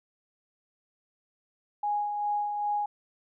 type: tone with tremolo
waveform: sine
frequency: 828 Hz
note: G#5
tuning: 5 cents flat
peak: -25 dBFS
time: 1.83-2.86 s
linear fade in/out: 5 ms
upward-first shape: sine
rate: 2.5 Hz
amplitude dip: 40%
effects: none